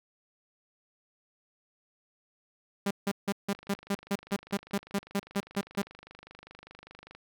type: tone bursts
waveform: sawtooth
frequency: 199.7 Hz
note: G3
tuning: 32 cents sharp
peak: -23 dBFS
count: 15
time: 2.86-5.82 s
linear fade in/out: 5 ms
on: 48 ms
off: 160 ms
type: click train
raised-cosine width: 0.3 ms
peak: -32 dBFS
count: 91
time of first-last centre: 3.55-7.15 s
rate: 25 Hz
effects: none